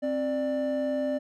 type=tone pair together; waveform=triangle; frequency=263.8 / 592.8 Hz; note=C4 / D5; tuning=+14 / +16 cents; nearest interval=octave + major second; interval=1402 cents; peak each=-27 / -25 dBFS; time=0.02-1.19 s; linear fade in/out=20 ms; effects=tanh soft clip ceiling -17 dBFS